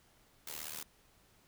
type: noise with amplitude modulation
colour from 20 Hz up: white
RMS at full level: -40 dBFS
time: 0.47-0.83 s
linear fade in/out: 5 ms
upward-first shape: sine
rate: 76.5 Hz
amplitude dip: 90%
effects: pink hiss -67 dBFS RMS until 1.47 s